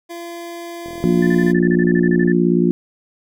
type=tone; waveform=25% pulse; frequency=341.7 Hz; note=F4; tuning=38 cents flat; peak=-25 dBFS; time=0.09-1.53 s; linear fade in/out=20 ms
type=click train; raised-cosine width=2 ms; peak=-22 dBFS; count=60; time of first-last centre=0.86-2.278 s; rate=41.6 Hz
type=harmonic tone; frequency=58.8 Hz; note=A#1; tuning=16 cents sharp; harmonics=3 / 4 / 5 / 6; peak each=-16 / -18 / -20 / -17 dBFS; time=1.04-2.71 s; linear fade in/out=0 ms
type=tone bursts; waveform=sine; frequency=1760 Hz; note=A6; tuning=in tune; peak=-23 dBFS; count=14; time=1.22-2.322 s; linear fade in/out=5 ms; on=49 ms; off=32 ms
effects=none